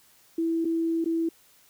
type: tone with dropouts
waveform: sine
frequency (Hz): 329.6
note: E4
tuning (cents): 0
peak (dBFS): -23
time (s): 0.38-1.29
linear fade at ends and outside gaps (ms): 5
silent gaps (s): 0.647-0.652 / 1.044-1.058
effects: white hiss -59 dBFS RMS until 1.69 s